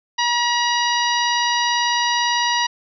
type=harmonic tone; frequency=958 Hz; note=A#5; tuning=47 cents sharp; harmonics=1 / 2 / 3 / 4 / 5 / 6; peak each=-20 / -23 / -25 / -26 / -27 / -28 dBFS; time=0.18-2.67 s; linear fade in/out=10 ms; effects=none